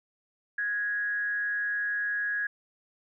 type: tone with frequency modulation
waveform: sine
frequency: 1661.2 Hz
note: G#6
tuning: in tune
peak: -27 dBFS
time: 0.58-2.47 s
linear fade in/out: 5 ms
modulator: 211 Hz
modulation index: 0.32
effects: none